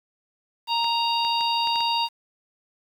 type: harmonic tone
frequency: 932.3 Hz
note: A#5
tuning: in tune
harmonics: 1 / 3 / 4 / 5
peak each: -23 / -28 / -29 / -30 dBFS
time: 0.67-2.09 s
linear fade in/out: 50 ms
type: clicks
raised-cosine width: 0.2 ms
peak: -19 dBFS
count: 6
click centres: 0.844 / 1.249 / 1.409 / 1.673 / 1.758 / 1.806 s
effects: 8-bit